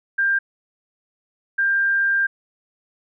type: tone pair in turn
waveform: sine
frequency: 1592 / 1592 Hz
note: G6 / G6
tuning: +26 / +26 cents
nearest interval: unison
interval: 0 cents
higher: neither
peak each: -16 dBFS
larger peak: neither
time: 0.18-0.39 / 1.58-2.27 s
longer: second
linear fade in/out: 10 ms
effects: none